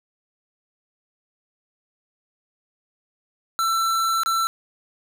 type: tone with dropouts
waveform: square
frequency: 1339 Hz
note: E6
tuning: 27 cents sharp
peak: -20 dBFS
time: 3.59-4.47 s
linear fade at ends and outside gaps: 0 ms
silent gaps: 4.234-4.26 s
effects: none